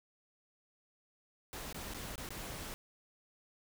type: noise with dropouts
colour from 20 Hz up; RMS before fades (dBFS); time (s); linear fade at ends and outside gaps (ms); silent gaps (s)
pink; -44; 1.53-2.74; 0; 1.727-1.745 / 1.937-1.945 / 2.157-2.179 / 2.289-2.305
effects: none